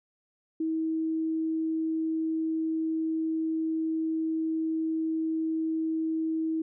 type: tone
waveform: sine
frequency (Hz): 320.6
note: E4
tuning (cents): -48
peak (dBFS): -26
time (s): 0.6-6.62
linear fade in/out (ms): 5
effects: none